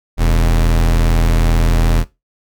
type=tone pair together; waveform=square; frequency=41.2 / 87.31 Hz; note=E1 / F2; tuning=0 / 0 cents; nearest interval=octave + minor second; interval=1300 cents; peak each=-11 / -21 dBFS; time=0.17-2.05 s; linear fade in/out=50 ms; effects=noise-tail reverb RT60 0.2 s tail -17 dB re dry